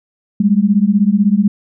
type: beating tone pair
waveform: sine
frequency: 196 / 212 Hz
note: G3 / G#3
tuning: 0 / +36 cents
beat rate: 16 Hz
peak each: -12 dBFS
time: 0.4-1.48 s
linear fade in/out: 5 ms
effects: none